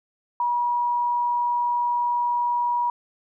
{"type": "tone", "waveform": "sine", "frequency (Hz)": 963, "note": "B5", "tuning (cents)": -44, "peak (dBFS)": -20, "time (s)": [0.4, 2.9], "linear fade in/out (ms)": 2, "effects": []}